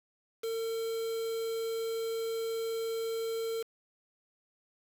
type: tone with quantisation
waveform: triangle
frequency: 453.2 Hz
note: A#4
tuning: 49 cents flat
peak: -30 dBFS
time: 0.43-3.63 s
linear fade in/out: 10 ms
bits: 7
effects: none